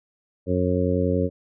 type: harmonic tone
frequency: 90.5 Hz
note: F#2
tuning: 38 cents flat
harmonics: 1 / 2 / 3 / 4 / 5 / 6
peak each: -25 / -26 / -26 / -30 / -26 / -27 dBFS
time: 0.46-1.3 s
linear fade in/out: 50 ms
effects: none